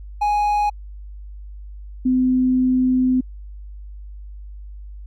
triangle / sine tone pair in turn, 830.6 / 255.4 Hz, G#5 / C4, 0 / -42 cents, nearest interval octave + minor sixth, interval 2042 cents, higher first, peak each -14 dBFS, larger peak neither, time 0.21-0.7 / 2.05-3.21 s, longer second, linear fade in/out 10 ms, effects added 50 Hz sine -33 dBFS peak until 5.06 s

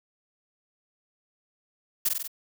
blue noise with echo, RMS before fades -23 dBFS, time 2.05-2.09 s, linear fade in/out 10 ms, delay 47 ms, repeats 4, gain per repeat -3 dB, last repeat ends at 2.278 s, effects none

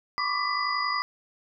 sine tone cluster, 1006 / 1129 / 1180 / 1996 / 4880 Hz, B5 / C#6 / D6 / B6 / D#8, +32 / +31 / +8 / +18 / -34 cents, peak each -36 / -31 / -29 / -31 / -33 dBFS, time 0.18-1.02 s, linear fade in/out 0 ms, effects none

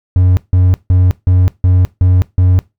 triangle tone bursts, 91.3 Hz, F#2, 23 cents flat, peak -4 dBFS, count 7, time 0.16-2.59 s, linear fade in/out 0 ms, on 210 ms, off 160 ms, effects noise-tail reverb RT60 0.2 s tail -19 dB re dry

